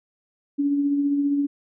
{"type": "tone with tremolo", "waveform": "sine", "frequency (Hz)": 284.4, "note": "C#4", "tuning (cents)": 45, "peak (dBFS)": -17, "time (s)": [0.58, 1.47], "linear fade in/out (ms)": 20, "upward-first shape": "triangle", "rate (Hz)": 15, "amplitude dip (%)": 40, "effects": []}